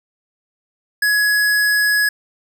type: tone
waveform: square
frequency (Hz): 1681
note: G#6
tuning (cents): +20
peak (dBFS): -14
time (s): 1.02-2.09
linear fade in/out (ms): 5
effects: none